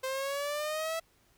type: exponential sweep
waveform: sawtooth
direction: up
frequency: 520 to 660 Hz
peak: -28 dBFS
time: 0.03-1 s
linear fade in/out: 10 ms
effects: pink hiss -67 dBFS RMS until 1.37 s